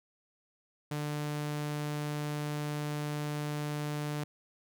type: tone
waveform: sawtooth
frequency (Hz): 148.5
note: D3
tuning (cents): +20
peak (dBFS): -29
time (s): 0.91-4.24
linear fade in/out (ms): 5
effects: none